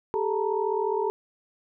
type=tone cluster; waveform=sine; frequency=394.1 / 433.7 / 895 / 950 Hz; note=G4 / A4 / A5 / A#5; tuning=+9 / -25 / +29 / +33 cents; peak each=-28 / -27 / -31 / -32 dBFS; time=0.14-1.1 s; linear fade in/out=0 ms; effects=none